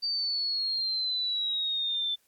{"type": "exponential sweep", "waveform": "sine", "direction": "down", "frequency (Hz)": [4641, 3520], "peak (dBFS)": -27, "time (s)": [0.02, 2.16], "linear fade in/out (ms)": 20, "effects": ["white hiss -69 dBFS RMS until 2.27 s", "AAC 64 kbps"]}